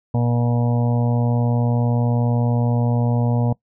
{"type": "harmonic tone", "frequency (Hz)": 119.7, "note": "A#2", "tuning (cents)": 46, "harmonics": [1, 2, 4, 5, 6, 7, 8], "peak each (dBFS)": [-17, -23, -29, -31, -33, -34, -35], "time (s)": [0.14, 3.53], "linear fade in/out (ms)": 5, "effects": ["noise-tail reverb RT60 0.1 s tail -22 dB re dry"]}